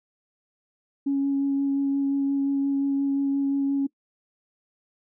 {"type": "tone with vibrato", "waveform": "sine", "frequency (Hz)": 277.2, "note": "C#4", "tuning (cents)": 0, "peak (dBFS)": -20, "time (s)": [1.06, 3.87], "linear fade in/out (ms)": 10, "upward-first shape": "sine", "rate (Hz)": 5.7, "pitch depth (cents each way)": 10, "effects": ["noise-tail reverb RT60 0.1 s tail -22 dB re dry", "tanh soft clip ceiling -16 dBFS"]}